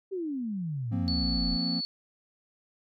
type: exponential sweep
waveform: sine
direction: down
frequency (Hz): 397.6 to 39.33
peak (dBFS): -30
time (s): 0.11-1.57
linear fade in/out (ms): 20
type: chord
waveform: triangle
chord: F suspended fourth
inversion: none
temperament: just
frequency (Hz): 174.61 / 232.8 / 261.9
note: F3 / Bb3 / C4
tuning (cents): 0 / -2 / +2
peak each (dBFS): -31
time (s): 0.91-1.81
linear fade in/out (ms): 20
type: tone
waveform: sine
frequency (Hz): 4437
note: C#8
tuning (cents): +1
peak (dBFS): -30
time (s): 1.08-1.85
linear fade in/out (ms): 0
effects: none